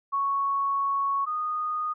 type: tone pair in turn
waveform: sine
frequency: 1108.7 / 1234.1 Hz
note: C#6 / D#6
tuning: 0 / -15 cents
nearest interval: major second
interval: 185 cents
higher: second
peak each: -23 / -26 dBFS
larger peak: first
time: 0.12-1.26 / 1.26-1.94 s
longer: first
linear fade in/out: 20 ms
effects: none